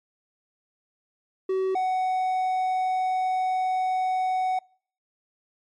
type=tone pair in turn; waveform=triangle; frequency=379 / 745.4 Hz; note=F#4 / F#5; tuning=+42 / +13 cents; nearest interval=octave; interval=1171 cents; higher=second; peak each=-20 dBFS; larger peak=neither; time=1.49-1.75 / 1.75-4.59 s; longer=second; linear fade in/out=5 ms; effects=noise-tail reverb RT60 0.5 s tail -26 dB re dry + MP3 48 kbps